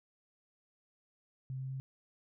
sine tone with pitch steps, 131.3 / 132.21 / 133.13 Hz, C3 / C3 / C3, +6 / +18 / +30 cents, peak -37 dBFS, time 1.5-1.8 s, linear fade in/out 0 ms, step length 100 ms, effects none

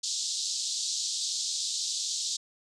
pink band-pass noise, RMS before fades -32 dBFS, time 0.03-2.37 s, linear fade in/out 10 ms, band 3700 to 7900 Hz, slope 48 dB/octave, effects none

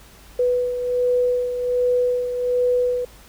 sine beating tone pair, 493.9 / 495.2 Hz, B4 / B4, 0 / +5 cents, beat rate 1.3 Hz, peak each -18 / -26 dBFS, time 0.39-3.05 s, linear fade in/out 5 ms, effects added 52 Hz sine -47 dBFS peak until 3.28 s + pink hiss -48 dBFS RMS until 3.28 s

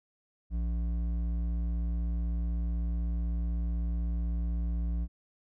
sine tone with hard clipping, 58 Hz, A#1, 8 cents flat, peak -30 dBFS, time 0.5-5.08 s, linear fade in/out 50 ms, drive 8 dB, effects none

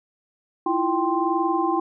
sine tone cluster, 324.3 / 345.6 / 785 / 1047 Hz, E4 / F4 / G5 / C6, -28 / -18 / +2 / +1 cents, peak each -25 dBFS, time 0.66-1.8 s, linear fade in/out 5 ms, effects none

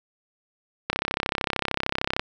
click train, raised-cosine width 0.3 ms, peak -7 dBFS, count 44, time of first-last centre 0.9-2.195 s, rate 33.2 Hz, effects none

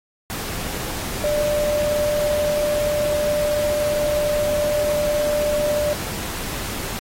sine tone in noise, 594 Hz, D5, 20 cents sharp, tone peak -18 dBFS, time 1.24-5.93 s, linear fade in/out 0 ms, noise pink, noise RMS -29 dBFS, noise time 0.3-6.99 s, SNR +8 dB, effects AAC 48 kbps

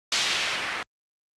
blue noise with low-pass filter sweep, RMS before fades -27 dBFS, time 0.12-0.83 s, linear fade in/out 2 ms, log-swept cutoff 4200 to 1700 Hz, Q 1.1, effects low-pass 9000 Hz 12 dB/octave + Opus 48 kbps

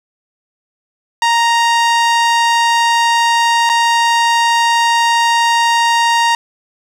sawtooth tone with dropouts, 932.3 Hz, A#5, in tune, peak -6 dBFS, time 1.22-6.35 s, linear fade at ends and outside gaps 2 ms, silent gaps 3.693-3.697 s, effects low-pass 7000 Hz 12 dB/octave + 7-bit

